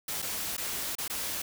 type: noise with dropouts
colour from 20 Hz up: white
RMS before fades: -34 dBFS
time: 0.08-1.42 s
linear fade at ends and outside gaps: 5 ms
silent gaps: 0.22-0.224 / 0.568-0.578 / 0.953-0.983 / 1.079-1.098 s
effects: none